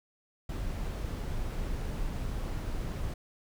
brown noise, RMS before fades -34 dBFS, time 0.49-3.14 s, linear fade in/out 5 ms, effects none

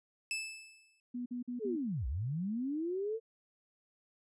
sawtooth tone with exponential decay, 2625 Hz, E7, 8 cents flat, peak -29 dBFS, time 0.31-1 s, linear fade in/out 1 ms, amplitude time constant 150 ms
sine tone bursts, 245 Hz, B3, 14 cents flat, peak -36 dBFS, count 4, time 1.14-1.764 s, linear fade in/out 10 ms, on 120 ms, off 48 ms
sine linear two-way sweep, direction down then up, 461.4 to 55 to 461.4 Hz, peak -33 dBFS, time 1.59-3.2 s, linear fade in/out 50 ms, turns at 2.07 s
effects resampled to 24000 Hz

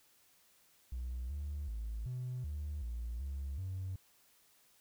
triangle tone with pitch steps, 61.7 / 72.6 / 54.7 / 126 / 74 / 58.3 / 68.7 / 93.8 Hz, B1 / D2 / A1 / B2 / D2 / A#1 / C#2 / F#2, -1 / -19 / -9 / +35 / +14 / +1 / -15 / +24 cents, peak -34 dBFS, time 0.92-3.96 s, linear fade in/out 5 ms, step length 380 ms, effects tanh soft clip ceiling -34 dBFS + white hiss -68 dBFS RMS until 4.8 s

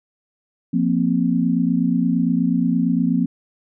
sine chord, F suspended fourth, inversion none, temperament equal, 174.61 / 233.1 / 261.6 Hz, F3 / Bb3 / C4, 0 / 0 / 0 cents, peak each -20 dBFS, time 0.73-3.26 s, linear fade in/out 10 ms, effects none

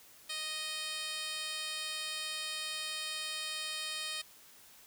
10% pulse tone with band-pass filter, 622.3 Hz, D#5, in tune, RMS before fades -39 dBFS, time 0.29-4.22 s, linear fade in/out 10 ms, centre 5700 Hz, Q 1.3, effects white hiss -58 dBFS RMS until 4.86 s

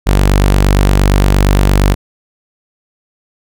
sawtooth tone, 48.64 Hz, G1, 13 cents flat, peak -3 dBFS, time 0.06-1.95 s, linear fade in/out 20 ms, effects none

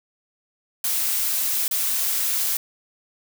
blue noise with dropouts, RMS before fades -23 dBFS, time 0.84-2.57 s, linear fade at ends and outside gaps 2 ms, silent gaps 1.68-1.711 s, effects none

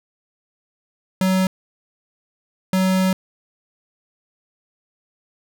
square tone bursts at uneven times, 187.6 Hz, F#3, 24 cents sharp, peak -16 dBFS, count 2, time 1.21-1.47 / 2.73-3.13 s, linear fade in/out 2 ms, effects none

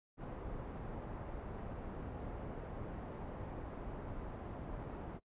pink low-pass noise, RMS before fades -45 dBFS, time 0.17-5.2 s, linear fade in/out 50 ms, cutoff 900 Hz, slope 12 dB/octave, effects noise-tail reverb RT60 0.1 s tail -21 dB re dry + resampled to 8000 Hz

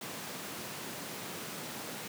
pink high-pass noise, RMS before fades -42 dBFS, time 0.01-2.08 s, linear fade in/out 5 ms, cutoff 140 Hz, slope 24 dB/octave, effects none

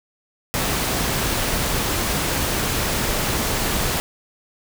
pink noise, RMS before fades -22 dBFS, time 0.54-4 s, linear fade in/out 0 ms, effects none

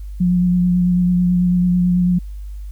sine tone with vibrato, 178.5 Hz, F3, 38 cents sharp, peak -12 dBFS, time 0.2-2.19 s, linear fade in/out 10 ms, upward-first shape sine, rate 9.1 Hz, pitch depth 19 cents each way, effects added 50 Hz sine -27 dBFS peak until 2.71 s + white hiss -57 dBFS RMS until 2.71 s

